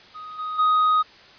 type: tone with level steps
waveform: triangle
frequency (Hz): 1251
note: D#6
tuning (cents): +9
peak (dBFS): -33 / -25 / -14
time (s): 0.14-1.03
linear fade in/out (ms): 20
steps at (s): 0.38 / 0.58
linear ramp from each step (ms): 20
effects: white hiss -48 dBFS RMS until 1.38 s + resampled to 11025 Hz